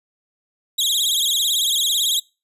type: tone with vibrato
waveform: sawtooth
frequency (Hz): 3552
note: A7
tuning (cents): +16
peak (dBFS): -14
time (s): 0.78-2.2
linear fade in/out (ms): 10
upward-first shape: sine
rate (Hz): 18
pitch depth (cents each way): 180
effects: noise-tail reverb RT60 0.3 s tail -26 dB re dry + resampled to 32000 Hz